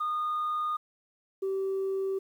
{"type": "tone pair in turn", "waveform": "sine", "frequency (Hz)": [1226, 386.2], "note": ["D#6", "G4"], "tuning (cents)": [-26, -26], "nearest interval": "octave + minor sixth", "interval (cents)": 2000, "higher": "first", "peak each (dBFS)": -26, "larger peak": "neither", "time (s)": [[0, 0.77], [1.42, 2.19]], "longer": "neither", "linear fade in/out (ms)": 10, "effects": ["tanh soft clip ceiling -25 dBFS", "10-bit"]}